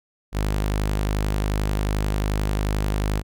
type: tone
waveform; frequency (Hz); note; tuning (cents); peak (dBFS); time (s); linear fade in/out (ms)
sawtooth; 51.3; G#1; -21; -17; 0.32-3.23; 50
effects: none